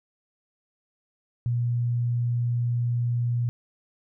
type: tone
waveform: sine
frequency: 120 Hz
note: B2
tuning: 49 cents flat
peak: -22 dBFS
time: 1.46-3.49 s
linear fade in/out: 0 ms
effects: none